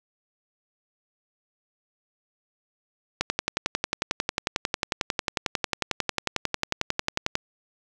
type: click train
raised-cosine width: 0.2 ms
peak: -6 dBFS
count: 47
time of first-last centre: 3.21-7.354 s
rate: 11.1 Hz
effects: none

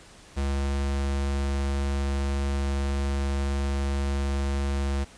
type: tone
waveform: square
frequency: 69.3 Hz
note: C#2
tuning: in tune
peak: -25 dBFS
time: 0.36-5.05 s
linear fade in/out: 20 ms
effects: pink hiss -50 dBFS RMS until 5.17 s + resampled to 22050 Hz

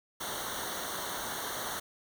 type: noise with comb filter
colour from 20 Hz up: pink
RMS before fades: -37 dBFS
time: 0.2-1.8 s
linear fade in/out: 10 ms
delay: 0.4 ms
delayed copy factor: -0.9
effects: none

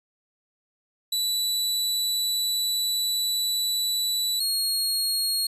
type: tone pair in turn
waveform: sawtooth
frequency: 3955 / 4293 Hz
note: B7 / C8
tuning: +2 / +44 cents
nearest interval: minor second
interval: 142 cents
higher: second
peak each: -20 dBFS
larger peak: neither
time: 1.12-4.4 / 4.4-5.47 s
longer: first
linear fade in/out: 5 ms
effects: resampled to 32000 Hz

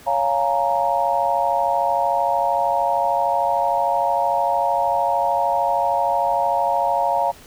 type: chord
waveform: sine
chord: Bb minor seventh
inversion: first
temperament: just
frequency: 559.4 / 699.2 / 839.1 / 932.3 Hz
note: Db5 / F5 / Ab5 / Bb5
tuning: +16 / +2 / +18 / 0 cents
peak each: -24 / -21 / -24 / -21 dBFS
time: 0.06-7.32 s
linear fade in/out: 20 ms
effects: pink hiss -45 dBFS RMS until 7.46 s

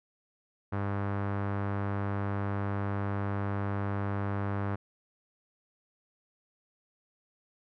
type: tone with low-pass filter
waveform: sawtooth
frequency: 100 Hz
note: G2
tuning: 35 cents sharp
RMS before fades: -32 dBFS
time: 0.72-4.76 s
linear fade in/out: 10 ms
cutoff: 1400 Hz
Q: 1.7
effects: none

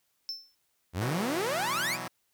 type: tone with exponential decay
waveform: triangle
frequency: 5320 Hz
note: E8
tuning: 15 cents sharp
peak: -29 dBFS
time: 0.29-0.55 s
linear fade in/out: 0 ms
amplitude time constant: 55 ms
type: exponential sweep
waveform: sawtooth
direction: up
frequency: 81 to 2618 Hz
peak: -25 dBFS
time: 0.93-1.98 s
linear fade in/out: 50 ms
type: chord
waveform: 5% pulse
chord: B suspended fourth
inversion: none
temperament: equal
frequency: 123.47 / 164.81 / 185 Hz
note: B2 / E3 / F#3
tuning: 0 / 0 / 0 cents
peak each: -28 dBFS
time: 1.01-2.08 s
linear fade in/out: 5 ms
effects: white hiss -74 dBFS RMS until 2.33 s

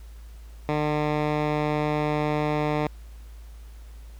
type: tone with low-pass filter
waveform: 10% pulse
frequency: 150.3 Hz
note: D3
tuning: 40 cents sharp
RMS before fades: -25 dBFS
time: 0.69-2.87 s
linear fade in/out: 0 ms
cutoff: 2700 Hz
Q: 0.67
effects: added 55 Hz sine -40 dBFS peak until 4.19 s + pink hiss -57 dBFS RMS until 4.19 s

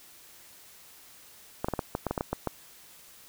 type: clicks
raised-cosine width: 1 ms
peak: -14 dBFS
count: 11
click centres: 1.645 / 1.685 / 1.737 / 1.792 / 1.951 / 2.067 / 2.11 / 2.178 / 2.209 / 2.33 / 2.473 s
effects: white hiss -53 dBFS RMS until 3.28 s

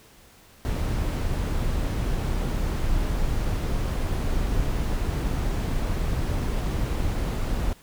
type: noise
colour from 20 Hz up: brown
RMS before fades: -25 dBFS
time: 0.65-7.73 s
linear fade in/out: 0 ms
effects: pink hiss -53 dBFS RMS until 7.82 s

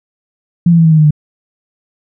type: tone with pitch steps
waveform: sine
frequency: 171.8 / 167.97 / 164.23 / 160.57 / 157 / 153.5 / 150.08 Hz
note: F3 / E3 / E3 / E3 / D#3 / D#3 / D3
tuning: -28 / +33 / -6 / -45 / +16 / -23 / +38 cents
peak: -4 dBFS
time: 0.66-1.108 s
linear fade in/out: 5 ms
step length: 64 ms
effects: none

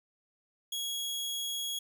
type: tone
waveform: sawtooth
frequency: 3322 Hz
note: G#7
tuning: in tune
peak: -30 dBFS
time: 0.72-1.79 s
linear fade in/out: 5 ms
effects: none

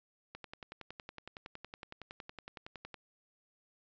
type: click train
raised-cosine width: 0.3 ms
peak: -29 dBFS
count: 29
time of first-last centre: 0.35-2.943 s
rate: 10.8 Hz
effects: resampled to 16000 Hz

